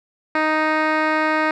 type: tone with low-pass filter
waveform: 10% pulse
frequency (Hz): 311.1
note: D#4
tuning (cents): 0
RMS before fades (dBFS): -19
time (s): 0.35-1.51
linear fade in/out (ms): 2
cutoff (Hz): 2400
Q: 1.3
effects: none